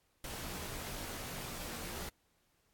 pink noise with comb filter, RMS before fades -43 dBFS, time 0.24-2.09 s, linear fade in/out 2 ms, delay 19 ms, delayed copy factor -0.85, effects pink hiss -75 dBFS RMS until 2.73 s + AAC 64 kbps

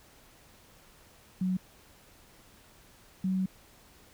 sine tone pair in turn, 185 / 188.02 Hz, F#3 / F#3, 0 / +28 cents, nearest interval unison, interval 28 cents, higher second, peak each -26 dBFS, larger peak neither, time 1.41-1.57 / 3.24-3.46 s, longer second, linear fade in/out 5 ms, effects pink hiss -58 dBFS RMS until 4.13 s

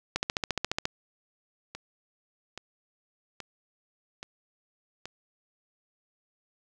two click trains, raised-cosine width 0.2 ms, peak -10 / -21 dBFS, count 11 / 5, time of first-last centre 0.16-0.854 / 1.75-5.056 s, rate 14.4 / 1.21 Hz, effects none

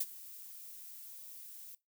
violet noise with ADSR envelope, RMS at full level -32 dBFS, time 0-1.75 s, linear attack 7 ms, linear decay 42 ms, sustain -18 dB, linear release 3 ms, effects noise-tail reverb RT60 0.2 s tail -20 dB re dry

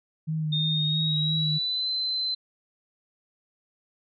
sine tone with vibrato, 155.56 Hz, D#3, in tune, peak -25 dBFS, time 0.27-1.59 s, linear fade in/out 20 ms, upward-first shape sine, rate 3 Hz, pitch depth 30 cents each way
sine tone with pitch glide, 3663 to 4064 Hz, A#7 to B7, -31 to +49 cents, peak -25 dBFS, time 0.52-2.35 s, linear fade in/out 10 ms, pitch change +180 cents, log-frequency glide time 0.68-1.89 s
effects none

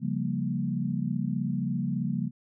sine chord, G half-diminished seventh, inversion second, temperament equal with one note detuned, 138.59 / 174.61 / 197.93 / 233.1 Hz, Db3 / F3 / G3 / Bb3, 0 / 0 / +17 / 0 cents, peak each -32 dBFS, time 0-2.31 s, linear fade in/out 50 ms, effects none

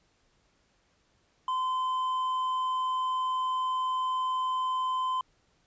sine tone with hard clipping, 1027 Hz, C6, 33 cents flat, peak -28 dBFS, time 1.48-5.21 s, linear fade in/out 2 ms, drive 4 dB, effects pink hiss -69 dBFS RMS until 5.66 s + resampled to 16000 Hz

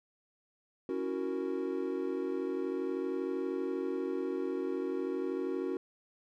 triangle chord, F# dominant seventh, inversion second, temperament equal, 277.2 / 329.6 / 370 / 466.2 Hz, C#4 / E4 / F#4 / A#4, 0 / 0 / 0 / 0 cents, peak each -36 / -38 / -33 / -38 dBFS, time 0.89-5.77 s, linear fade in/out 2 ms, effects none

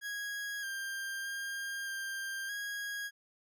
40% pulse tone with pitch steps, 1651 / 1591 / 1605 / 1589 / 1645 Hz, G#6 / G6 / G6 / G6 / G#6, -11 / +25 / +40 / +23 / -17 cents, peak -36 dBFS, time 0.01-3.11 s, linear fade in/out 50 ms, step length 620 ms, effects none

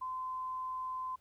sine tone, 1029 Hz, C6, 29 cents flat, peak -36 dBFS, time 0.01-1.16 s, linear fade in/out 10 ms, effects added 76 Hz sine -70 dBFS peak until 1.2 s + pink hiss -72 dBFS RMS until 1.2 s

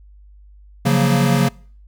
square chord, Gb major seventh, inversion second, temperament equal, 138.59 / 174.61 / 185 / 233.1 Hz, Db3 / F3 / Gb3 / Bb3, 0 / 0 / 0 / 0 cents, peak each -17 / -22 / -21 / -20 dBFS, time 0.85-1.49 s, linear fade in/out 10 ms, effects noise-tail reverb RT60 0.5 s tail -25 dB re dry + added 50 Hz sine -42 dBFS peak until 1.87 s

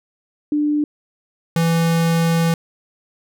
sine / square tone pair in turn, 296.8 / 166.12 Hz, D4 / E3, +18 / +14 cents, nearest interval minor seventh, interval 1004 cents, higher first, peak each -15 dBFS, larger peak neither, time 0.52-0.84 / 1.56-2.54 s, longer second, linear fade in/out 2 ms, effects none

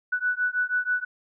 sine beating tone pair, 1480 / 1486.2 Hz, F#6 / F#6, 0 / +7 cents, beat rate 6.2 Hz, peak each -26 dBFS, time 0.12-1.05 s, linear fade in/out 10 ms, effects none

